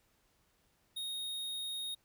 square tone, 3729 Hz, A#7, in tune, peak -38 dBFS, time 0.96-1.95 s, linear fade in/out 10 ms, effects pink hiss -73 dBFS RMS until 2.04 s

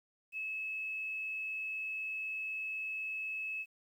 sine tone with quantisation, 2592 Hz, E7, 30 cents flat, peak -36 dBFS, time 0.32-3.66 s, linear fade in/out 50 ms, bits 11, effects none

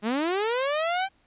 sawtooth linear sweep, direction up, 200 to 789 Hz, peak -20 dBFS, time 0.02-1.09 s, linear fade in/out 50 ms, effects pink hiss -65 dBFS RMS until 1.26 s + resampled to 8000 Hz

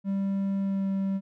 triangle tone with pitch glide, 196 to 194.2 Hz, G3 to G3, 0 to -16 cents, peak -23 dBFS, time 0.04-1.21 s, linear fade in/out 50 ms, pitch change -16 cents, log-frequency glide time 0.61-0.88 s, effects none

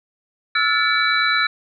sine tone cluster, 1319 / 1428 / 1739 / 2286 / 3965 Hz, E6 / F6 / A6 / D7 / B7, +1 / +38 / -21 / -47 / +6 cents, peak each -22 dBFS, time 0.55-1.47 s, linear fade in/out 5 ms, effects none

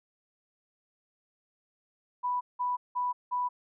sine tone bursts, 987.8 Hz, B5, in tune, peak -27 dBFS, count 4, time 2.23-3.49 s, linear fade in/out 20 ms, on 180 ms, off 180 ms, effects none

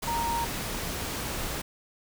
sine tone in noise, 932.3 Hz, A#5, in tune, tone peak -27 dBFS, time 0.07-0.45 s, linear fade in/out 10 ms, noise pink, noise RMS -33 dBFS, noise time 0.02-1.62 s, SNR +3 dB, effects none

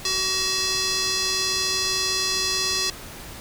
square tone with band-pass filter, 377.2 Hz, F#4, 33 cents sharp, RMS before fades -24 dBFS, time 0.05-2.9 s, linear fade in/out 2 ms, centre 5000 Hz, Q 2.4, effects pink hiss -39 dBFS RMS until 3.4 s

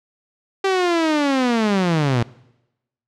sawtooth linear sweep, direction down, 392 to 112.6 Hz, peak -12 dBFS, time 0.64-2.23 s, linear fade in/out 5 ms, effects noise-tail reverb RT60 0.9 s tail -22 dB re dry + low-pass 5000 Hz 12 dB/octave

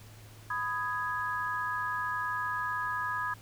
sine chord, G# minor, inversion first, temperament just, 996.7 / 1245.9 / 1661.2 Hz, B5 / D#6 / G#6, +16 / +2 / 0 cents, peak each -35 / -35 / -34 dBFS, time 0.5-3.34 s, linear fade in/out 5 ms, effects added 107 Hz sine -50 dBFS peak until 3.41 s + pink hiss -55 dBFS RMS until 3.41 s

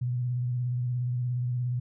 sine tone with vibrato, 123.47 Hz, B2, in tune, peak -26 dBFS, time 0.01-1.8 s, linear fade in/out 10 ms, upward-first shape square, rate 17 Hz, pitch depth 29 cents each way, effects none

